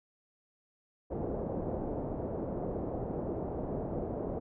white low-pass noise, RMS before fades -36 dBFS, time 1.1-4.4 s, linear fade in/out 20 ms, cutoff 610 Hz, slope 24 dB/octave, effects none

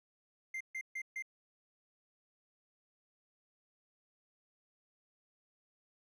triangle tone bursts, 2093 Hz, C7, in tune, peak -36 dBFS, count 4, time 0.54-1.224 s, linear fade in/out 5 ms, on 66 ms, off 140 ms, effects none

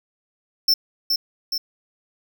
square tone with echo, 5360 Hz, E8, 28 cents sharp, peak -14 dBFS, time 0.68-0.74 s, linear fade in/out 5 ms, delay 420 ms, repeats 2, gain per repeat -4 dB, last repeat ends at 1.58 s, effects none

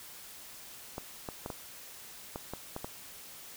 clicks, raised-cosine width 1 ms, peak -23 dBFS, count 8, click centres 0.981 / 1.288 / 1.461 / 1.502 / 2.359 / 2.536 / 2.764 / 2.845 s, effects white hiss -49 dBFS RMS until 3.56 s

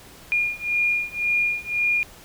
sine beating tone pair, 2422 / 2423.9 Hz, D#7 / D#7, -47 / -46 cents, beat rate 1.9 Hz, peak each -24 / -23 dBFS, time 0.32-2.03 s, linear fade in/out 0 ms, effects pink hiss -46 dBFS RMS until 2.24 s

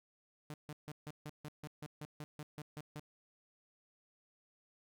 sawtooth tone bursts, 150 Hz, D3, 37 cents sharp, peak -40 dBFS, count 14, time 0.5-2.996 s, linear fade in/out 0 ms, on 39 ms, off 150 ms, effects none

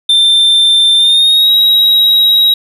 triangle tone with pitch glide, 3573 to 3829 Hz, A7 to A#7, +26 to +46 cents, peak -4 dBFS, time 0.09-2.54 s, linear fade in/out 5 ms, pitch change +120 cents, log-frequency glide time 0.97-1.52 s, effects none

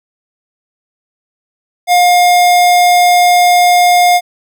square tone, 711 Hz, F5, 31 cents sharp, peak -6 dBFS, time 1.87-4.21 s, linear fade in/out 50 ms, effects none

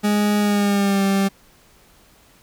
40% pulse tone with pitch glide, 207.7 to 196.04 Hz, G#3 to G3, 0 to 0 cents, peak -15 dBFS, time 0.03-1.29 s, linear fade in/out 20 ms, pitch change -100 cents, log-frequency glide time 0.39-1.03 s, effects pink hiss -53 dBFS RMS until 2.42 s

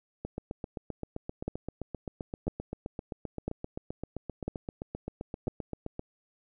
two click trains, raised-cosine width 2 ms, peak -18 / -22 dBFS, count 5 / 45, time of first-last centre 1.48-5.48 / 0.25-5.994 s, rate 1 / 7.66 Hz, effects none

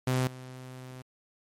sawtooth tone with level steps, 128.3 Hz, C3, 34 cents flat, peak -21 / -38 dBFS, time 0.07-1.02 s, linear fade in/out 5 ms, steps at 0.27 s, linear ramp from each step 2 ms, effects MP3 64 kbps

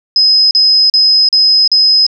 sine tone bursts, 5070 Hz, D#8, 32 cents sharp, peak -5 dBFS, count 5, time 0.16-2.066 s, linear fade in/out 2 ms, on 350 ms, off 39 ms, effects none

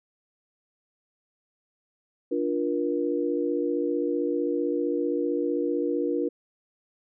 sine chord, Bb major, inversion first, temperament equal with one note detuned, 293.7 / 349.2 / 476.5 Hz, D4 / F4 / Bb4, 0 / 0 / +38 cents, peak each -28 dBFS, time 2.31-6.29 s, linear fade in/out 10 ms, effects none

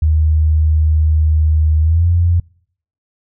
sine tone with pitch glide, 77.78 to 86.3 Hz, D#2 to F2, 0 to -20 cents, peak -9 dBFS, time 0.02-2.4 s, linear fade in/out 5 ms, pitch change +180 cents, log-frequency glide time 1.81-2.06 s, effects noise-tail reverb RT60 0.6 s tail -26 dB re dry

